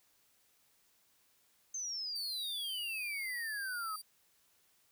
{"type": "exponential sweep", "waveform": "sine", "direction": "down", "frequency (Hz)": [6340, 1248], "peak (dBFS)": -37, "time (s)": [1.74, 3.96], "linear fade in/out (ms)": 5}
{"type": "tone", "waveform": "15% pulse", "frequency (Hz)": 4699, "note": "D8", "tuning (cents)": 0, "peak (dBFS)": -38, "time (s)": [2.15, 4.02], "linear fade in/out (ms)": 10}
{"effects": ["white hiss -71 dBFS RMS until 4.91 s"]}